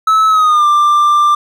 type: tone with pitch glide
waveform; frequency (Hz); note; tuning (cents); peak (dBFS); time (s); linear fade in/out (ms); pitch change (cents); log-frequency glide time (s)
triangle; 1300 to 1185.2; E6 to D6; -24 to +15; -5; 0.07-1.35; 5; -161; 0.28-0.66
effects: none